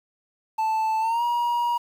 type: tone with pitch glide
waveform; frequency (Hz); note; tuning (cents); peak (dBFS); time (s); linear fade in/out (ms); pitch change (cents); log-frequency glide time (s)
triangle; 880 to 954.1; A5 to A#5; 0 to +40; -19; 0.58-1.78; 10; +140; 1-1.23
effects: 8-bit